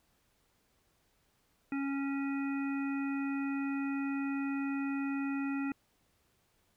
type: harmonic tone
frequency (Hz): 276.2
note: C#4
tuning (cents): -6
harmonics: 1 / 3 / 5 / 7 / 9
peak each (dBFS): -32 / -47 / -45 / -48 / -46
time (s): 1.72-5.72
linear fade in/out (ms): 2
effects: pink hiss -73 dBFS RMS until 6.76 s